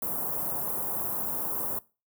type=band-stop noise; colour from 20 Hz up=white; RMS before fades=-31 dBFS; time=0.02-1.79 s; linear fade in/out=5 ms; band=1100 to 12000 Hz; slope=24 dB/octave; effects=noise-tail reverb RT60 0.3 s tail -21 dB re dry + high-pass 100 Hz 12 dB/octave